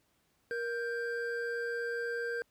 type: tone pair together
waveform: triangle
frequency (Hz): 471 / 1577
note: A#4 / G6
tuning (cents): +18 / +10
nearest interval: octave + major sixth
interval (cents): 2092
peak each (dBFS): -33 / -35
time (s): 0.51-2.42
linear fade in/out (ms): 0
effects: pink hiss -73 dBFS RMS until 2.5 s + high-pass 60 Hz 12 dB/octave